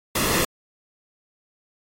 pink noise with comb filter, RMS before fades -22 dBFS, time 0.15-0.45 s, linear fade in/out 5 ms, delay 1.3 ms, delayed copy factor -0.55, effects AAC 48 kbps

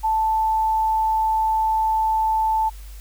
sine tone, 880 Hz, A5, in tune, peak -17 dBFS, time 0.03-2.7 s, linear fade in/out 20 ms, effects added 50 Hz sine -35 dBFS peak until 3 s + white hiss -49 dBFS RMS until 3 s

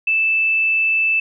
sine tone, 2637 Hz, E7, in tune, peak -14 dBFS, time 0.07-1.2 s, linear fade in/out 5 ms, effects none

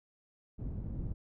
pink low-pass noise, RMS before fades -38 dBFS, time 0.58-1.14 s, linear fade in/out 20 ms, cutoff 190 Hz, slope 12 dB/octave, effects none

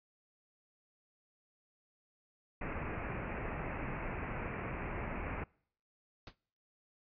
pink low-pass noise, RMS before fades -40 dBFS, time 2.61-5.44 s, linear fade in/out 5 ms, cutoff 2600 Hz, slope 96 dB/octave
pink noise with exponential decay, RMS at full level -43 dBFS, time 6.27-6.36 s, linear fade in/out 2 ms, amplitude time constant 18 ms
effects noise-tail reverb RT60 0.6 s tail -26 dB re dry + resampled to 11025 Hz

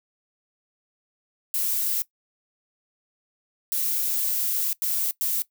violet noise bursts at uneven times, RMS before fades -25 dBFS, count 4, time 1.54-2.02 / 3.72-4.73 / 4.82-5.11 / 5.21-5.42 s, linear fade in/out 0 ms, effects noise-tail reverb RT60 0.1 s tail -19 dB re dry

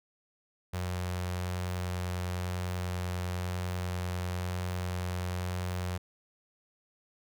sawtooth tone with notch filter, 90.1 Hz, F#2, 45 cents flat, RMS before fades -34 dBFS, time 0.73-5.98 s, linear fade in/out 10 ms, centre 280 Hz, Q 1.4, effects none

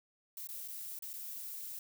violet noise with dropouts, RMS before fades -44 dBFS, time 0.37-1.79 s, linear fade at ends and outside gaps 2 ms, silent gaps 0.472-0.488 / 0.678-0.683 / 0.99-1.023 / 1.132-1.137 s, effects none

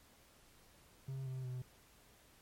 triangle tone with pitch steps, 133.9 / 130.16 / 126.53 Hz, C3 / C3 / B2, +40 / -9 / +42 cents, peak -38 dBFS, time 1.08-1.62 s, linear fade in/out 5 ms, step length 180 ms, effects pink hiss -65 dBFS RMS until 2.41 s + MP3 64 kbps

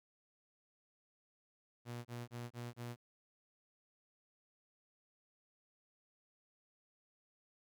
sawtooth tone bursts, 120 Hz, B2, 49 cents flat, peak -39 dBFS, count 5, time 1.85-2.962 s, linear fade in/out 50 ms, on 200 ms, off 28 ms, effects none

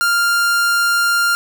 45% pulse tone, 1396.9 Hz, F6, in tune, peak -13 dBFS, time 0.01-1.35 s, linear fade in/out 0 ms, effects none

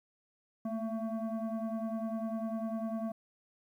sine tone with frequency modulation, 220 Hz, A3, in tune, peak -32 dBFS, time 0.65-3.12 s, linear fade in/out 5 ms, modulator 450 Hz, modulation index 1.1, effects tanh soft clip ceiling -29 dBFS + 11-bit

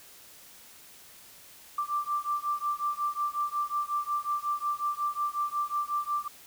sine beating tone pair, 1175 / 1180.5 Hz, D6 / D6, +1 / +9 cents, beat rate 5.5 Hz, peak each -31 / -31 dBFS, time 1.78-6.28 s, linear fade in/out 5 ms, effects white hiss -52 dBFS RMS until 6.46 s

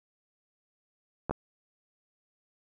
clicks, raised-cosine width 1 ms, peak -16 dBFS, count 2, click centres 1.296 / 1.31 s, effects none

